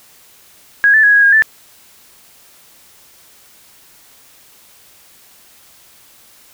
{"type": "tone with pitch steps", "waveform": "sine", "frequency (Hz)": [1649, 1754, 1666, 1654, 1627, 1759], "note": ["G#6", "A6", "G#6", "G#6", "G#6", "A6"], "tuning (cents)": [-13, -6, 5, -8, -36, -1], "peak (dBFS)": -6, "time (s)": [0.84, 1.422], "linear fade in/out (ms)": 0, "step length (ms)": 97, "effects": ["white hiss -46 dBFS RMS until 6.53 s"]}